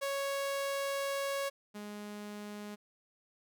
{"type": "tone pair in turn", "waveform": "sawtooth", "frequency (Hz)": [554.4, 207.7], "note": ["C#5", "G#3"], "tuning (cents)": [0, 0], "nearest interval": "octave + perfect fourth", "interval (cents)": 1700, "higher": "first", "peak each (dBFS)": [-29, -38], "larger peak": "first", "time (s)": [[0.01, 1.5], [1.74, 2.76]], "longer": "first", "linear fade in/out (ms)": 20, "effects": []}